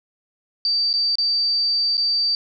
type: tone with dropouts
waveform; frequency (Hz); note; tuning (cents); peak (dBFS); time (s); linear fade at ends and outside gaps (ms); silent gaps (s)
sine; 4640; D8; -22; -17; 0.65-2.35; 1; 0.93-0.938 / 1.155-1.184 / 1.97-1.978
effects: none